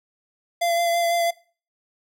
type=tone with vibrato; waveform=square; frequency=684 Hz; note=F5; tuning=36 cents flat; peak=-20 dBFS; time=0.61-1.31 s; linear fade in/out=10 ms; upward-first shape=sine; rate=6 Hz; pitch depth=17 cents each way; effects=noise-tail reverb RT60 0.4 s tail -21 dB re dry